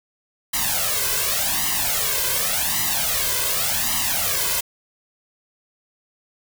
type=noise with flanger; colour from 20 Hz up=white; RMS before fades=-22 dBFS; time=0.53-4.61 s; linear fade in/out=10 ms; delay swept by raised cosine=1 to 1.97 ms; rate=0.88 Hz; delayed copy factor=+0.95; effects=none